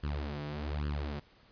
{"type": "tone with flanger", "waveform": "sawtooth", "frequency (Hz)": 73.42, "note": "D2", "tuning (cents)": 0, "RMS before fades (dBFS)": -36, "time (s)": [0.03, 1.2], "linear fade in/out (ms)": 10, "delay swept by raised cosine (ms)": [0.65, 6.25], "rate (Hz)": 1.2, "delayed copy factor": 1, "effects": ["pink hiss -62 dBFS RMS until 1.51 s", "resampled to 11025 Hz"]}